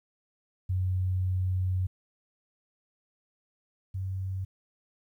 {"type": "tone pair in turn", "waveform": "sine", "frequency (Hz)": [92.5, 94.83], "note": ["F#2", "F#2"], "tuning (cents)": [0, 43], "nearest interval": "unison", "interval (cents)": 43, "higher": "second", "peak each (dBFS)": [-25, -30], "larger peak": "first", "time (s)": [[0.69, 1.87], [3.94, 4.45]], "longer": "first", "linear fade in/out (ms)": 10, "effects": ["11-bit"]}